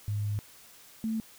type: tone pair in turn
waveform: sine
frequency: 103.83 / 221.7 Hz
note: G#2 / A3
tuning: 0 / +13 cents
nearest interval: octave + minor second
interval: 1313 cents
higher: second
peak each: -28 dBFS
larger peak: neither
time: 0.08-0.39 / 1.04-1.2 s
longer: first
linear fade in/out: 0 ms
effects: white hiss -54 dBFS RMS until 1.38 s